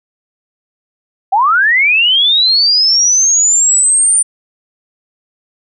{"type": "linear sweep", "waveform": "sine", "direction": "up", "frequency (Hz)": [733, 9210], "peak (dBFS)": -7, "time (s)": [1.32, 4.23], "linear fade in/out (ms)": 10, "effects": []}